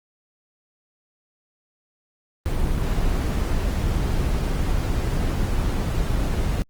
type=noise; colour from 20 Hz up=brown; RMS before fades=-22 dBFS; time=2.46-6.62 s; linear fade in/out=0 ms; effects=Opus 24 kbps